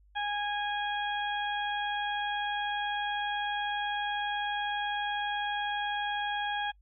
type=harmonic tone; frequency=824 Hz; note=G#5; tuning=14 cents flat; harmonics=1 / 2 / 3 / 4; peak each=-32 / -35 / -43 / -38 dBFS; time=0.15-6.72 s; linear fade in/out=20 ms; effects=noise-tail reverb RT60 0.1 s tail -26 dB re dry + added 50 Hz sine -58 dBFS peak until 6.81 s